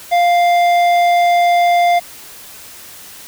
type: tone with tanh clipping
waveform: sine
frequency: 698.5 Hz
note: F5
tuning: in tune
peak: -11 dBFS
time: 0.11-2 s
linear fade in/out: 20 ms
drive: 12 dB
effects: white hiss -36 dBFS RMS until 3.27 s